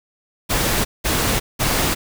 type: noise bursts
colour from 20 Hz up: pink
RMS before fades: -19 dBFS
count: 3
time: 0.49-1.95 s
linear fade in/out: 20 ms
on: 360 ms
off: 190 ms
effects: none